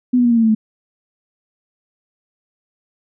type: tone with pitch steps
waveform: sine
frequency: 249.8 / 244.1 / 238.5 / 233.1 / 227.7 / 222.5 / 217.5 Hz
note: B3 / B3 / A#3 / A#3 / A#3 / A3 / A3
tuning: +20 / -20 / +40 / 0 / -40 / +20 / -20 cents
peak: -10 dBFS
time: 0.13-0.55 s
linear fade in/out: 10 ms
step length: 60 ms
effects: none